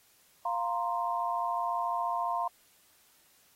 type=chord; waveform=sine; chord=F suspended fourth; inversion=none; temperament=equal; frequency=698.5 / 932.3 / 1046.5 Hz; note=F5 / Bb5 / C6; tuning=0 / 0 / 0 cents; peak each=-33 dBFS; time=0.45-2.48 s; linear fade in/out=5 ms; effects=white hiss -64 dBFS RMS until 3.55 s + AAC 48 kbps